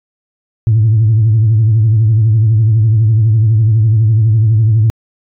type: tone with vibrato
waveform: sine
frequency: 110 Hz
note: A2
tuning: in tune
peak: -5 dBFS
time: 0.67-4.9 s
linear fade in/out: 0 ms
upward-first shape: triangle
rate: 12 Hz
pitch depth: 110 cents each way
effects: tanh soft clip ceiling -3 dBFS